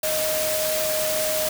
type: tone in noise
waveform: sine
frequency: 622.3 Hz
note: D#5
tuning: in tune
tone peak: -24 dBFS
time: 0.03-1.49 s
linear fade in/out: 5 ms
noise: white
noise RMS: -26 dBFS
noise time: 0.03-1.49 s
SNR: -1 dB
effects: none